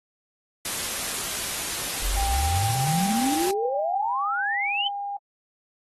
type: noise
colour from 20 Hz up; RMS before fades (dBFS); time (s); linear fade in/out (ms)
white; -29; 0.65-3.51; 2
type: exponential sweep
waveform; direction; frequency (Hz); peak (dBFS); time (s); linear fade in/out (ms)
sine; up; 39.95 to 3136; -24; 2.02-4.88; 10
type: tone with pitch glide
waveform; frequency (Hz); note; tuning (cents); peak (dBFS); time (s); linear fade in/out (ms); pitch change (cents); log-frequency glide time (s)
sine; 791 to 806.2; G5 to G5; +15 to +48; -28; 2.17-5.17; 5; +33; 3.18-4.35
effects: AAC 32 kbps